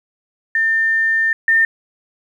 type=tone pair in turn; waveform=sine; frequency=1800 / 1809.3 Hz; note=A6 / A6; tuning=+39 / +48 cents; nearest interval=unison; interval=9 cents; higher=second; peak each=-13 / -10 dBFS; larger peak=second; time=0.55-1.33 / 1.48-1.65 s; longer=first; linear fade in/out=2 ms; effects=8-bit